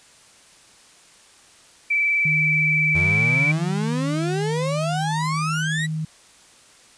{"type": "tone with vibrato", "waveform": "sine", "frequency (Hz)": 2312, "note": "D7", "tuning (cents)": -28, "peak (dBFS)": -17, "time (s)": [1.9, 3.52], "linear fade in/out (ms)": 10, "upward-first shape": "square", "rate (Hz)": 20, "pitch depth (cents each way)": 18}
{"type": "tone with pitch glide", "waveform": "sine", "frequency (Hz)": [155.56, 157.19], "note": ["D#3", "D#3"], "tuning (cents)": [0, 18], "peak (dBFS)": -23, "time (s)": [2.25, 6.05], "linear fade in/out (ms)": 5, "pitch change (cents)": 18, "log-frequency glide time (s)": [4.96, 5.28]}
{"type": "exponential sweep", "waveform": "35% pulse", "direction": "up", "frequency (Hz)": [82.41, 1975.5], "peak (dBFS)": -22, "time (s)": [2.94, 5.87], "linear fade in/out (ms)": 20}
{"effects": ["white hiss -51 dBFS RMS until 6.97 s", "resampled to 22050 Hz"]}